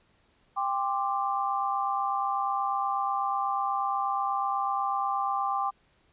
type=chord; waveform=sine; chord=G suspended fourth; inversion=none; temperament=equal with one note detuned; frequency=794 / 1046.5 / 1174.7 Hz; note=G5 / C6 / D6; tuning=+22 / 0 / 0 cents; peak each=-29 / -32 / -30 dBFS; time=0.56-5.71 s; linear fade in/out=20 ms; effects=pink hiss -66 dBFS RMS until 6.12 s + resampled to 8000 Hz